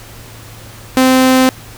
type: tone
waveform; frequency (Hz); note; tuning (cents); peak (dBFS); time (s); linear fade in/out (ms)
sawtooth; 259.1; C4; -17; -3; 0.97-1.49; 0
effects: added 110 Hz sine -36 dBFS peak until 1.77 s + pink hiss -36 dBFS RMS until 1.77 s